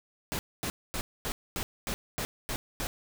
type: noise bursts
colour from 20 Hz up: pink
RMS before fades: -33 dBFS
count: 9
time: 0.32-2.87 s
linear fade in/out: 0 ms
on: 70 ms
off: 240 ms
effects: none